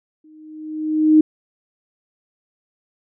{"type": "tone with exponential growth", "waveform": "sine", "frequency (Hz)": 310, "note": "D#4", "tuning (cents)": -6, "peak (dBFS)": -6, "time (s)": [0.24, 1.21], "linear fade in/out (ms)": 5, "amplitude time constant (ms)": 210, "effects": []}